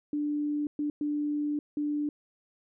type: tone bursts at uneven times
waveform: sine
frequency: 295 Hz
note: D4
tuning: 8 cents sharp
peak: -27 dBFS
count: 4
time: 0.13-0.67 / 0.79-0.9 / 1.01-1.59 / 1.77-2.09 s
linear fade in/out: 2 ms
effects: none